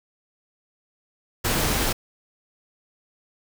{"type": "noise", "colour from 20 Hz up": "pink", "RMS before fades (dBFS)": -23, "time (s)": [1.44, 1.93], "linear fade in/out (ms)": 10, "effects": []}